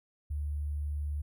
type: tone with sample-and-hold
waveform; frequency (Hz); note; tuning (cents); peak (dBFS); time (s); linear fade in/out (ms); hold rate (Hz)
sine; 73.42; D2; 0; -31; 0.3-1.22; 10; 11025
effects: none